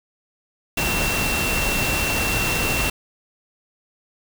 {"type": "tone in noise", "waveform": "sine", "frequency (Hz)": 2711, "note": "E7", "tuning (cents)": 48, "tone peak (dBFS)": -24, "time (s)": [0.77, 2.9], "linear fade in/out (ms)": 5, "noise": "pink", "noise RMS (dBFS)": -23, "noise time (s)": [0.77, 2.9], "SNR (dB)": -4, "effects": []}